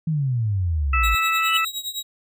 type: exponential sweep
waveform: sine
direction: down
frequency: 164.81 to 52.3 Hz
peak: -19 dBFS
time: 0.07-1.15 s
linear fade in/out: 5 ms
type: harmonic tone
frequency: 656 Hz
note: E5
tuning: 9 cents flat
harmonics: 2 / 3 / 4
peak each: -21 / -29 / -22 dBFS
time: 0.93-1.65 s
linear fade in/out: 5 ms
type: tone with tremolo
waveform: sawtooth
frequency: 3826 Hz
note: A#7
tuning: 44 cents sharp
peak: -21 dBFS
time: 1.03-2.03 s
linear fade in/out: 10 ms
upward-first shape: triangle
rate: 9.7 Hz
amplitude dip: 90%
type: tone with exponential growth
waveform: triangle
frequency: 2960 Hz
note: F#7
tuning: in tune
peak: -15 dBFS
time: 1.35-1.57 s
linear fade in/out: 2 ms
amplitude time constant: 47 ms
effects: none